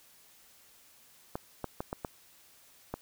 clicks, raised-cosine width 1 ms, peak -20 dBFS, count 6, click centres 1.355 / 1.643 / 1.805 / 1.929 / 2.048 / 2.94 s, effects white hiss -60 dBFS RMS until 3.01 s

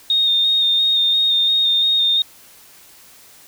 sine tone with vibrato, 3681 Hz, A#7, 23 cents flat, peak -13 dBFS, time 0.1-2.22 s, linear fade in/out 2 ms, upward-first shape square, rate 2.9 Hz, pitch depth 17 cents each way, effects white hiss -46 dBFS RMS until 3.47 s

